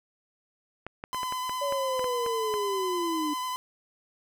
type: clicks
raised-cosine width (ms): 0.5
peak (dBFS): -21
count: 11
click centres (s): 0.866 / 1.039 / 1.146 / 1.232 / 1.324 / 1.495 / 1.724 / 1.994 / 2.043 / 2.263 / 2.54
type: tone with vibrato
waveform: 45% pulse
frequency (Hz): 1012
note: B5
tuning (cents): +42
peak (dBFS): -30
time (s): 1.13-3.56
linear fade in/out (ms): 0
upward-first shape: square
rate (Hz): 10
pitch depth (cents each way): 14
type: linear sweep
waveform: sine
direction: down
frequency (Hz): 573 to 293.7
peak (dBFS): -28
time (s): 1.61-3.34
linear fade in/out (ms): 10
effects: none